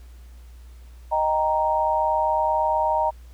sine chord, Eb major, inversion none, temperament equal, 622.3 / 784 / 932.3 Hz, Eb5 / G5 / Bb5, 0 / 0 / 0 cents, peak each -24 / -26 / -21 dBFS, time 1.11-3.11 s, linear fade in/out 20 ms, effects added 60 Hz sine -41 dBFS peak until 3.33 s + pink hiss -58 dBFS RMS until 3.33 s

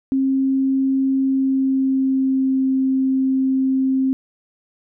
sine tone with pitch glide, 267.6 to 264.4 Hz, C4 to C4, +39 to +18 cents, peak -15 dBFS, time 0.12-4.13 s, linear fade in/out 0 ms, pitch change -21 cents, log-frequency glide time 1.21-2.66 s, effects none

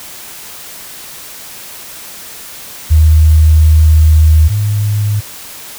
sine tone pair in turn, 78.2 / 104.38 Hz, D#2 / G#2, +9 / +9 cents, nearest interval perfect fourth, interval 500 cents, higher second, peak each -3 / -10 dBFS, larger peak first, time 2.9-4.49 / 4.49-5.21 s, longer first, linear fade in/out 20 ms, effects white hiss -30 dBFS RMS until 5.78 s

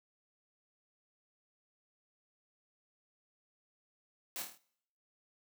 white noise with echo, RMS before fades -41 dBFS, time 4.36-4.42 s, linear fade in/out 0 ms, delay 26 ms, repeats 6, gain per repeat -4 dB, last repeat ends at 4.576 s, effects noise-tail reverb RT60 0.7 s tail -22 dB re dry + high-pass 200 Hz 12 dB/octave

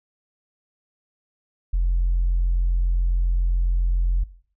sine tone, 43.65 Hz, F1, in tune, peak -16 dBFS, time 1.73-4.24 s, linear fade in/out 10 ms, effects noise-tail reverb RT60 0.5 s tail -18 dB re dry + tanh soft clip ceiling -14 dBFS

